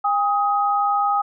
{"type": "tone pair together", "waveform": "sine", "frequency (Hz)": [809, 1256.8], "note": ["G#5", "D#6"], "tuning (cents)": [-46, 17], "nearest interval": "minor sixth", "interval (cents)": 763, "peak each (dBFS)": [-19, -20], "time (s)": [0.04, 1.22], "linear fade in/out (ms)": 10, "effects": []}